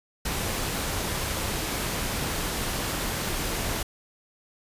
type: noise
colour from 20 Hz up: pink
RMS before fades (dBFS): -29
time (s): 0.25-3.83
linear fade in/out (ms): 5
effects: resampled to 32000 Hz